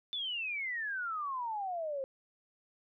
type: exponential sweep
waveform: sine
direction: down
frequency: 3550 to 523.3 Hz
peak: -34 dBFS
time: 0.13-2.04 s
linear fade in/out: 0 ms
effects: none